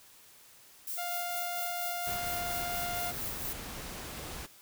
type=noise with tremolo; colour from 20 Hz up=violet; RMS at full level=-37 dBFS; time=0.87-3.53 s; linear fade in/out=2 ms; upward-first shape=sine; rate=4.3 Hz; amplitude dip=45%
type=tone; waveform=sawtooth; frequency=702 Hz; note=F5; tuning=9 cents sharp; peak=-31 dBFS; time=0.97-3.12 s; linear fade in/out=20 ms
type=noise; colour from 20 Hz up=pink; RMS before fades=-42 dBFS; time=2.06-4.47 s; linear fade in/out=20 ms
effects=white hiss -57 dBFS RMS until 4.61 s